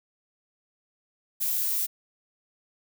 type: noise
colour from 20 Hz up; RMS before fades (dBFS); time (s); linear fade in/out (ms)
violet; -27; 1.4-1.87; 20
effects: none